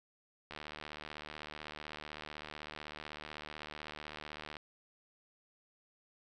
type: click train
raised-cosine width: 0.3 ms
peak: -28 dBFS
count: 309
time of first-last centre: 0.51-4.568 s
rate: 75.9 Hz
effects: none